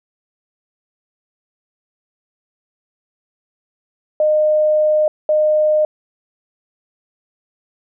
sine tone bursts at uneven times, 612 Hz, D#5, 29 cents flat, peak -11 dBFS, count 2, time 4.2-5.08 / 5.29-5.85 s, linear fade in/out 2 ms, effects none

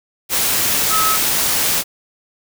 sine tone in noise, 1288 Hz, E6, 41 cents flat, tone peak -16 dBFS, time 0.89-1.18 s, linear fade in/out 50 ms, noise white, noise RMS -17 dBFS, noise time 0.29-1.84 s, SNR -2 dB, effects none

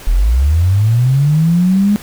sine linear sweep, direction up, 36.29 to 209.5 Hz, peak -8 dBFS, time 0.07-1.96 s, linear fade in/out 0 ms, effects pink hiss -34 dBFS RMS until 2.02 s

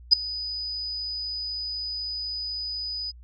sine tone with ADSR envelope, 4978 Hz, D#8, in tune, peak -8 dBFS, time 0.11-3.12 s, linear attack 23 ms, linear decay 4 ms, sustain -21 dB, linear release 25 ms, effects added 60 Hz sine -44 dBFS peak until 3.23 s

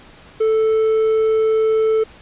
triangle tone with hard clipping, 440 Hz, A4, in tune, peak -14 dBFS, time 0.4-2.04 s, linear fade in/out 10 ms, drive 6 dB, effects pink hiss -44 dBFS RMS until 2.21 s + resampled to 8000 Hz

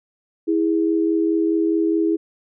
sine tone pair together, 326.2 / 411 Hz, E4 / G#4, -18 / -18 cents, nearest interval major third, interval 400 cents, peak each -17 / -22 dBFS, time 0.47-2.17 s, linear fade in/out 20 ms, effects none

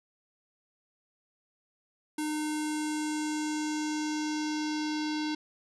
square tone with low-pass filter sweep, 304.8 Hz, D#4, 36 cents flat, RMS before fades -32 dBFS, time 2.18-5.35 s, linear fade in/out 5 ms, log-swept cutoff 10000 to 4600 Hz, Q 2.7, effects none

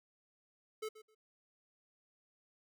square tone with echo, 433.8 Hz, A4, 25 cents flat, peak -39 dBFS, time 0.82-0.89 s, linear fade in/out 10 ms, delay 130 ms, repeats 2, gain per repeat -15 dB, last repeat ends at 1.15 s, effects none

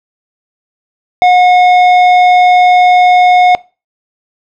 triangle tone with tanh clipping, 724 Hz, F#5, 38 cents flat, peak -5 dBFS, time 1.22-3.55 s, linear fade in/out 0 ms, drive 17 dB, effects noise-tail reverb RT60 0.3 s tail -21 dB re dry + low-pass 4000 Hz 12 dB/octave

